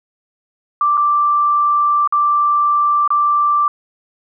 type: tone with dropouts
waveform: sine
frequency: 1174.7 Hz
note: D6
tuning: in tune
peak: -11 dBFS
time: 0.81-3.68 s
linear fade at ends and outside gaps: 2 ms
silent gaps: 0.972-0.976 / 2.075-2.124 / 3.077-3.104 s
effects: none